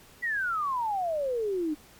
sine exponential sweep, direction down, 1975.5 to 293.7 Hz, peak -26 dBFS, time 0.22-1.75 s, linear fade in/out 20 ms, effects pink hiss -54 dBFS RMS until 1.99 s + MP3 96 kbps

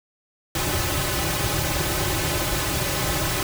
pink noise with comb filter, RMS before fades -24 dBFS, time 0.55-3.43 s, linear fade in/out 2 ms, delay 4.3 ms, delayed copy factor -1, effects none

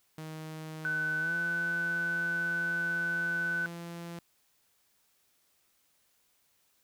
sawtooth tone with pitch glide, 157.2 to 170.44 Hz, D#3 to F3, +18 to -42 cents, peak -36 dBFS, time 0.18-4.19 s, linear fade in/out 2 ms, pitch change +140 cents, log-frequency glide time 1.19-1.34 s
sine tone, 1503 Hz, F#6, 27 cents sharp, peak -29 dBFS, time 0.85-3.66 s, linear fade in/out 0 ms
effects white hiss -71 dBFS RMS until 6.83 s

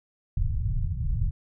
pink low-pass noise, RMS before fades -26 dBFS, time 0.37-1.31 s, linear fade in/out 5 ms, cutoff 140 Hz, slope 48 dB/octave, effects none

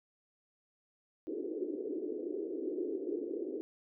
pink band-pass noise, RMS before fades -38 dBFS, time 1.27-3.61 s, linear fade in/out 0 ms, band 310 to 430 Hz, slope 48 dB/octave, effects none

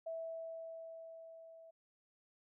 sine tone with level ramp, 655 Hz, E5, 11 cents flat, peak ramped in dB -39 to -55 dBFS, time 0.06-1.71 s, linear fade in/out 10 ms, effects none

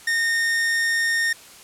45% pulse tone, 1836 Hz, A#6, 27 cents flat, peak -19 dBFS, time 0.07-1.33 s, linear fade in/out 5 ms, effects white hiss -45 dBFS RMS until 1.63 s + low-pass 11000 Hz 12 dB/octave

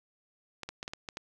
clicks, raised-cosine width 0.2 ms, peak -21 dBFS, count 7, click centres 0.633 / 0.69 / 0.829 / 0.879 / 0.935 / 1.088 / 1.171 s, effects none

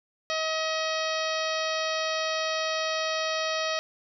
harmonic tone, 635 Hz, D#5, 35 cents sharp, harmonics 1 / 2 / 3 / 4 / 5 / 6 / 7 / 8 / 9, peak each -30 / -33 / -35 / -36 / -37 / -38 / -38 / -39 / -40 dBFS, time 0.3-3.79 s, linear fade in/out 0 ms, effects none

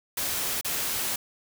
white noise with dropouts, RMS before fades -29 dBFS, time 0.17-1.16 s, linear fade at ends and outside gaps 5 ms, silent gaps 0.612-0.646 s, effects none

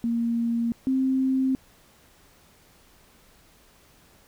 sine tone pair in turn, 233.1 / 263.2 Hz, A#3 / C4, 0 / +10 cents, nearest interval major second, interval 210 cents, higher second, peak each -22 / -20 dBFS, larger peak second, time 0.04-0.72 / 0.87-1.55 s, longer neither, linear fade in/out 0 ms, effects pink hiss -57 dBFS RMS until 4.27 s

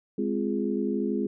harmonic tone with a mistuned harmonic, 69.3 Hz, C#2, in tune, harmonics 3 / 4 / 5 / 6, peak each -29 / -30 / -31 / -32 dBFS, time 0.18-1.27 s, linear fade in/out 5 ms, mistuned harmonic 4, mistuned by -110 cents, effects none

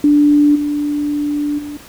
sine tone with level steps, 293.1 Hz, D4, 3 cents flat, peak -7 / -15 / -24 dBFS, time 0.04-1.77 s, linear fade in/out 2 ms, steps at 0.55 / 1.58 s, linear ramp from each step 10 ms, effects pink hiss -39 dBFS RMS until 1.88 s

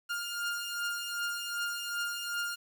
sawtooth beating tone pair, 1408 / 1410.6 Hz, F6 / F6, +14 / +17 cents, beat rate 2.6 Hz, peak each -31 / -35 dBFS, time 0.09-2.56 s, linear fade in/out 20 ms, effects 10-bit

